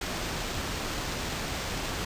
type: noise with sample-and-hold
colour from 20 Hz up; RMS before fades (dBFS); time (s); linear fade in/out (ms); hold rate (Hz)
pink; -33; 0.01-2.05; 5; 11025
effects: resampled to 32000 Hz